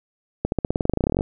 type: accelerating click train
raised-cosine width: 2 ms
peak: -7 dBFS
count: 20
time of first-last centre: 0.45-1.209 s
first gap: 71 ms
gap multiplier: 0.93
effects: none